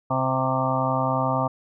harmonic tone with a mistuned harmonic, 130.81 Hz, C3, in tune, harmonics 1 / 2 / 4 / 5 / 6 / 7 / 8 / 9, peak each -27 / -29 / -30 / -28 / -30 / -28 / -32 / -28 dBFS, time 0.1-1.48 s, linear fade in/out 10 ms, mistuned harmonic 8, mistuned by +44 cents, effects none

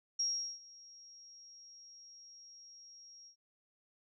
sine tone with ADSR envelope, 5600 Hz, F8, 4 cents sharp, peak -30 dBFS, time 0.19-3.36 s, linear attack 9 ms, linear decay 390 ms, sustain -23 dB, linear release 92 ms, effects none

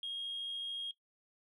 sine tone with amplitude modulation, 3258 Hz, G#7, 34 cents flat, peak -35 dBFS, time 0.03-0.91 s, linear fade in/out 2 ms, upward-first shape sine, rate 93.6 Hz, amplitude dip 30%, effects noise-tail reverb RT60 0.1 s tail -17 dB re dry + tanh soft clip ceiling -34 dBFS

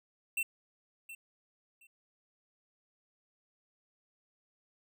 square tone with echo, 2695 Hz, E7, 38 cents sharp, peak -31 dBFS, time 0.37-0.43 s, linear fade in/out 5 ms, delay 720 ms, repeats 2, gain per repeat -14 dB, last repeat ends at 1.87 s, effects none

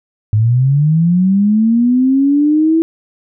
sine linear sweep, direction up, 103.5 to 329.6 Hz, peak -8 dBFS, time 0.33-2.82 s, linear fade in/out 0 ms, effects none

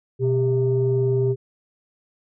sine tone pair together, 124.8 / 396.2 Hz, B2 / G4, +19 / +18 cents, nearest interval octave + minor sixth, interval 1999 cents, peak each -19 dBFS, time 0.19-1.36 s, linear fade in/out 50 ms, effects tanh soft clip ceiling -11 dBFS

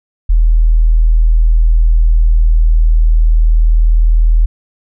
sine tone, 40.13 Hz, E1, 46 cents flat, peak -5 dBFS, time 0.29-4.46 s, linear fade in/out 10 ms, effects none

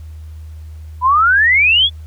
sine exponential sweep, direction up, 970 to 3487 Hz, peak -8 dBFS, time 1.01-1.9 s, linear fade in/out 50 ms, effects added 78 Hz sine -29 dBFS peak until 2.06 s + pink hiss -53 dBFS RMS until 2.06 s

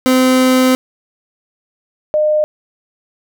30% pulse / sine tone pair in turn, 257.4 / 608.7 Hz, C4 / D#5, -28 / -38 cents, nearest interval octave + minor third, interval 1490 cents, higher second, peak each -6 / -10 dBFS, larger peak first, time 0.06-0.75 / 2.14-2.44 s, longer first, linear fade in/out 0 ms, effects none

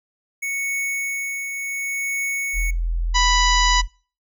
square tone with tremolo, 2217 Hz, C#7, in tune, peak -22 dBFS, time 0.42-2.71 s, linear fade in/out 10 ms, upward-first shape triangle, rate 0.69 Hz, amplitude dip 45%
sine tone, 41.99 Hz, E1, 33 cents sharp, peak -19 dBFS, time 2.53-3.88 s, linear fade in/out 50 ms
harmonic tone, 987.8 Hz, B5, in tune, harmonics 1 / 2 / 3 / 4 / 5 / 6 / 7, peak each -19 / -22 / -24 / -25 / -26 / -27 / -27 dBFS, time 3.14-3.82 s, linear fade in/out 20 ms
effects noise-tail reverb RT60 0.4 s tail -26 dB re dry

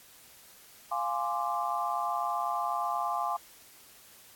sine chord, D half-diminished seventh, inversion first, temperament equal, 698.5 / 830.6 / 1046.5 / 1174.7 Hz, F5 / Ab5 / C6 / D6, 0 / 0 / 0 / 0 cents, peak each -34 dBFS, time 0.91-3.37 s, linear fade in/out 10 ms, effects white hiss -55 dBFS RMS until 4.35 s + AAC 64 kbps

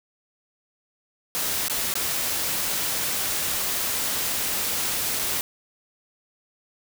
white noise with dropouts, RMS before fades -26 dBFS, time 1.35-5.41 s, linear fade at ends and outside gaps 0 ms, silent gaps 1.682-1.698 / 1.939-1.954 / 5.191-5.195 s, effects none

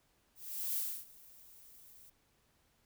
violet noise with ADSR envelope, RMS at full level -35 dBFS, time 0.35-2.1 s, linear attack 420 ms, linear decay 280 ms, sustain -23 dB, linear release 7 ms, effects pink hiss -73 dBFS RMS until 2.85 s

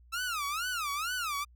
sawtooth tone with vibrato, 1303 Hz, E6, 20 cents flat, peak -28 dBFS, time 0.12-1.45 s, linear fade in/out 20 ms, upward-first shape sine, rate 2.2 Hz, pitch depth 250 cents each way, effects added 60 Hz sine -55 dBFS peak until 1.55 s

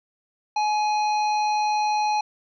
harmonic tone with a mistuned harmonic, 830.6 Hz, G#5, in tune, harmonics 1 / 3 / 5 / 7, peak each -20 / -33 / -35 / -41 dBFS, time 0.56-2.21 s, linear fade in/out 5 ms, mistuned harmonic 1, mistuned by +32 cents, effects none

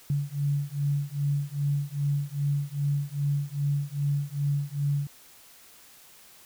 sine beating tone pair, 141.7 / 144.2 Hz, C#3 / D3, +38 / -31 cents, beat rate 2.5 Hz, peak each -28 dBFS, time 0.1-5.07 s, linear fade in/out 2 ms, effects white hiss -53 dBFS RMS until 6.45 s

